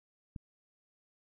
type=click; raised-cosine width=5 ms; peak=-29 dBFS; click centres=0.362 s; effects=none